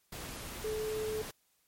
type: tone in noise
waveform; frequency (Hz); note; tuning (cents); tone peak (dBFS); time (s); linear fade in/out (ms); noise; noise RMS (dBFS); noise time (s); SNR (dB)
sine; 432.4; A4; -30; -33; 0.64-1.22; 5; pink; -43; 0.12-1.31; +7
effects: white hiss -73 dBFS RMS until 1.67 s + MP3 64 kbps